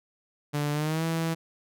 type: tone with pitch glide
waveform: sawtooth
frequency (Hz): 146.83 to 163.86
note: D3 to E3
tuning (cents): 0 to -10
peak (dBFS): -22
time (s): 0.53-1.35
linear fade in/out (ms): 20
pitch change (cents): +190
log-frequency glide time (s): 0.72-1.04
effects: none